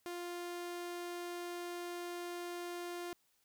sawtooth tone, 350 Hz, F4, 4 cents sharp, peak -37 dBFS, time 0.06-3.13 s, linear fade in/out 0 ms, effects white hiss -75 dBFS RMS until 3.44 s

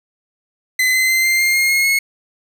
40% pulse tone with pitch steps, 2032 / 2052 / 2072 / 2093 / 2113 / 2134 / 2155 / 2177 Hz, B6 / C7 / C7 / C7 / C7 / C7 / C#7 / C#7, +49 / -34 / -17 / 0 / +16 / +34 / -49 / -32 cents, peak -12 dBFS, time 0.79-1.99 s, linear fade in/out 5 ms, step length 150 ms, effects none

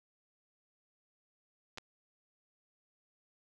clicks, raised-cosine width 0.2 ms, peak -28 / -25 dBFS, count 2, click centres 1.775 / 1.783 s, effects none

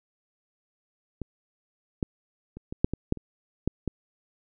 clicks, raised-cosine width 3 ms, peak -20 / -13 / -27 / -21 / -6 / -16 / -9 / -27 / -11 / -15 dBFS, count 10, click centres 1.217 / 2.028 / 2.57 / 2.725 / 2.845 / 2.936 / 3.124 / 3.173 / 3.676 / 3.877 s, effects none

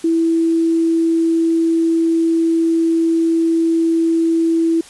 sine tone, 329.6 Hz, E4, in tune, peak -12 dBFS, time 0.04-4.81 s, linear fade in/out 5 ms, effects white hiss -41 dBFS RMS until 4.89 s + resampled to 24000 Hz

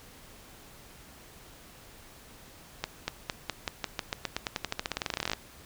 accelerating click train, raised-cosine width 0.2 ms, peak -12 dBFS, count 30, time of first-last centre 2.84-5.334 s, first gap 240 ms, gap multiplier 0.91, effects pink hiss -52 dBFS RMS until 5.65 s

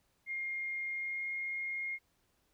sine tone with pitch glide, 2126 to 2138 Hz, C7 to C7, +27 to +37 cents, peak -35 dBFS, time 0.26-1.99 s, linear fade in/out 50 ms, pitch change +10 cents, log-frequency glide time 0.89-1.27 s, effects pink hiss -75 dBFS RMS until 2.53 s

